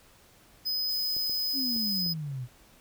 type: tone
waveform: square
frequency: 5030 Hz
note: D#8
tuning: 18 cents sharp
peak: -28 dBFS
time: 0.65-2.14 s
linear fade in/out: 20 ms
type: noise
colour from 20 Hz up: violet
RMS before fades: -43 dBFS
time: 0.88-2.03 s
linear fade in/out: 10 ms
type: clicks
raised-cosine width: 2 ms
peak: -33 dBFS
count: 4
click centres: 1.166 / 1.296 / 1.763 / 2.063 s
type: exponential sweep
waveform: sine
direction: down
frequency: 282 to 119.6 Hz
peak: -32 dBFS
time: 1.53-2.48 s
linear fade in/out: 50 ms
effects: pink hiss -58 dBFS RMS until 2.8 s